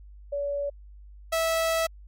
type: tone pair in turn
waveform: sine / sawtooth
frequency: 570 / 653.5 Hz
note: C#5 / E5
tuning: +48 / -15 cents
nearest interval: major second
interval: 237 cents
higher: second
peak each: -26 / -19 dBFS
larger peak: second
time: 0.32-0.7 / 1.32-1.87 s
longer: second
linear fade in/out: 10 ms
effects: added 50 Hz sine -44 dBFS peak until 2.07 s + MP3 64 kbps